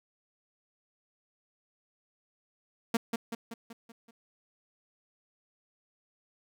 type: tone with echo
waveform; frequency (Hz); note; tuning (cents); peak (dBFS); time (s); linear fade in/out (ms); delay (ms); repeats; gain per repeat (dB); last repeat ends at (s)
sawtooth; 230; A#3; -23; -20; 2.94-2.97; 5; 190; 6; -5; 4.11
effects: none